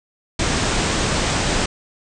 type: low-pass noise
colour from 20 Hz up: pink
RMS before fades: -20 dBFS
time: 0.39-1.66 s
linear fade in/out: 5 ms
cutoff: 8700 Hz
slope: 96 dB/octave
effects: none